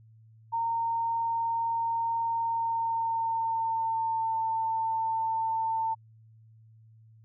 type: tone with pitch glide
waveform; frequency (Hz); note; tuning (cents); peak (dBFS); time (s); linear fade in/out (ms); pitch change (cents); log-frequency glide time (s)
sine; 919 to 896.5; A#5 to A5; -25 to +32; -26; 0.52-5.95; 20; -43; 2.41-4.4
effects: added 111 Hz sine -53 dBFS peak until 7.24 s